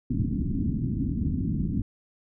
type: low-pass noise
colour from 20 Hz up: white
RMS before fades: -27 dBFS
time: 0.1-1.82 s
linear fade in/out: 5 ms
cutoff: 280 Hz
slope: 48 dB/octave
effects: none